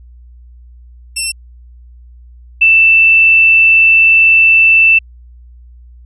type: tone pair in turn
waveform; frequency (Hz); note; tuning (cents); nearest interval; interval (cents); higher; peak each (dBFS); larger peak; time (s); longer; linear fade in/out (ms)
5% pulse / sine; 2696 / 2659; E7 / E7; +38 / +14; unison; 24; first; -4; neither; 1.16-1.32 / 2.61-4.99; second; 10
effects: added 60 Hz sine -35 dBFS peak until 6.05 s + resampled to 24000 Hz